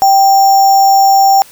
sine tone with sample-and-hold, 782 Hz, G5, 4 cents flat, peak -4 dBFS, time 0.02-1.42 s, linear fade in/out 0 ms, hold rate 6300 Hz, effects white hiss -39 dBFS RMS until 1.51 s

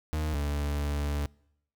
40% pulse tone pair in turn, 77.2 / 72.54 Hz, D#2 / D2, -13 / -21 cents, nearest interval minor second, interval 108 cents, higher first, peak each -27 dBFS, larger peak neither, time 0.13-0.34 / 0.34-1.26 s, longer second, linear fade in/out 0 ms, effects noise-tail reverb RT60 0.8 s tail -26 dB re dry

